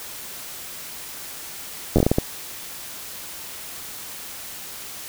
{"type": "slowing click train", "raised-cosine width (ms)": 2, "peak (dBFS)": -3, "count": 8, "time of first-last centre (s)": [1.96, 2.185], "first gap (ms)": 10, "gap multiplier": 1.38, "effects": ["white hiss -36 dBFS RMS until 5.08 s"]}